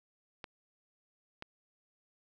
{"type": "clicks", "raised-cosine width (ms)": 0.3, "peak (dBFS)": -26, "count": 2, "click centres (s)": [0.442, 1.424], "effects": []}